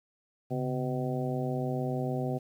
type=harmonic tone with a mistuned harmonic; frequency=126.6 Hz; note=B2; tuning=43 cents sharp; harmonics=1 / 2 / 3 / 4 / 5 / 6; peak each=-32 / -35 / -37 / -38 / -39 / -40 dBFS; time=0.5-2.39 s; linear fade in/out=20 ms; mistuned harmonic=1; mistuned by=+140 cents; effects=10-bit